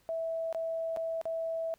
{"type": "tone with dropouts", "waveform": "sine", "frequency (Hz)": 655, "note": "E5", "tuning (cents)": -11, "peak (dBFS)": -31, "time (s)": [0.09, 1.74], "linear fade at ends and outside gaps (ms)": 0, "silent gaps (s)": [[0.527, 0.547], [0.963, 0.971], [1.214, 1.255]], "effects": ["pink hiss -68 dBFS RMS until 1.78 s"]}